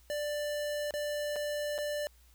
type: tone with dropouts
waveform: square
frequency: 590 Hz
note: D5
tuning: 8 cents sharp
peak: -33 dBFS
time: 0.1-2.07 s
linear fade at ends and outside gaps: 0 ms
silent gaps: 0.908-0.939 / 1.359-1.363 / 1.78-1.786 s
effects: added 60 Hz sine -59 dBFS peak until 2.34 s + white hiss -66 dBFS RMS until 2.34 s